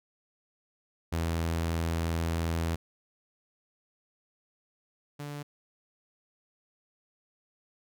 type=tone pair in turn; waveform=sawtooth; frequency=82.8 / 145.54 Hz; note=E2 / D3; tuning=+8 / -15 cents; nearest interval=minor seventh; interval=977 cents; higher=second; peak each=-24 / -33 dBFS; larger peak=first; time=1.12-2.76 / 5.19-5.43 s; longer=first; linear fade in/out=10 ms; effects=none